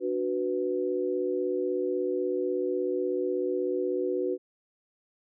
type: chord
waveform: sine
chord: B minor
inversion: first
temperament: equal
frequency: 293.7 / 370 / 493.9 Hz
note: D4 / F#4 / B4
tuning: 0 / 0 / 0 cents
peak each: -34 / -28 / -31 dBFS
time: 0-4.38 s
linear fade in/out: 50 ms
effects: none